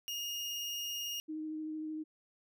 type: tone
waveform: 30% pulse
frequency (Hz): 2847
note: F7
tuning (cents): +33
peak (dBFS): -34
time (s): 0.08-1.2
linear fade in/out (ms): 0
type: tone with vibrato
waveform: sine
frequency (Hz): 311.1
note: D#4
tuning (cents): 0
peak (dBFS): -37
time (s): 1.28-2.04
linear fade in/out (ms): 20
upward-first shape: triangle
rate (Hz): 13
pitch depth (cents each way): 17
effects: none